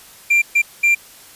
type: tone bursts at uneven times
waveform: triangle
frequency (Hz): 2374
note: D7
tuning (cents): +18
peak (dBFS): -9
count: 3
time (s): 0.3-0.42 / 0.55-0.62 / 0.83-0.95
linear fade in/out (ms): 10
effects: white hiss -43 dBFS RMS until 1.35 s + resampled to 32000 Hz